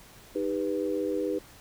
sine chord, Eb augmented, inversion none, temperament equal with one note detuned, 311.1 / 398.2 / 493.9 Hz, Eb4 / G4 / B4, 0 / +27 / 0 cents, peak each -31 dBFS, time 0.35-1.39 s, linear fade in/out 10 ms, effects pink hiss -52 dBFS RMS until 1.6 s

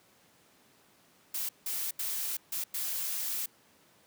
blue noise bursts at uneven times, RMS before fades -34 dBFS, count 5, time 1.34-1.49 / 1.66-1.91 / 1.99-2.37 / 2.52-2.64 / 2.74-3.46 s, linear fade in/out 5 ms, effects pink hiss -63 dBFS RMS until 4.06 s + high-pass 150 Hz 12 dB/octave

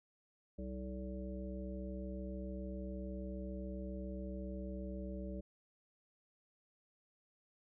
harmonic tone with a mistuned harmonic, 63.8 Hz, C2, 43 cents flat, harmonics 1 / 3 / 5 / 7 / 9, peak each -44 / -45 / -50 / -53 / -50 dBFS, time 0.58-5.41 s, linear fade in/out 10 ms, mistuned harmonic 7, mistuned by -51 cents, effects none

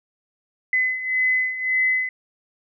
sine beating tone pair, 2024 / 2025.8 Hz, B6 / B6, +42 / +43 cents, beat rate 1.8 Hz, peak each -25 / -20 dBFS, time 0.73-2.09 s, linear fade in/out 2 ms, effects none

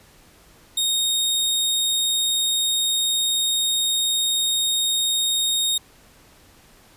sawtooth tone, 3719 Hz, A#7, 5 cents flat, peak -16 dBFS, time 0.77-5.78 s, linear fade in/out 5 ms, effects pink hiss -52 dBFS RMS until 6.96 s + resampled to 32000 Hz

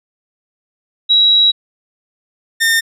sine / sawtooth tone pair in turn, 3873 / 1816.8 Hz, B7 / A#6, -35 / -45 cents, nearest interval octave + minor second, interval 1310 cents, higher first, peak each -7 dBFS, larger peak neither, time 1.09-1.52 / 2.6-2.81 s, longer first, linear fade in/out 20 ms, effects resampled to 32000 Hz

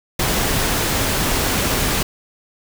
pink noise, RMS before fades -19 dBFS, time 0.19-2.03 s, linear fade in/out 5 ms, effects none

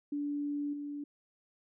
sine tone with level steps, 289.7 Hz, D4, 24 cents flat, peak -32 / -37 dBFS, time 0.12-1.04 s, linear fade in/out 5 ms, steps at 0.73 s, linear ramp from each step 5 ms, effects none

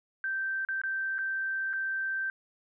sine tone with dropouts, 1561 Hz, G6, 8 cents flat, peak -29 dBFS, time 0.24-2.3 s, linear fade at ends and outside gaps 1 ms, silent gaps 0.65-0.687 / 0.816-0.836 / 1.183-1.188 / 1.731-1.735 s, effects none

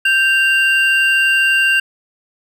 triangle tone pair together, 1568 / 2776 Hz, G6 / F7, 0 / -11 cents, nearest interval minor seventh, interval 989 cents, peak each -12 dBFS, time 0.05-1.8 s, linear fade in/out 5 ms, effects none

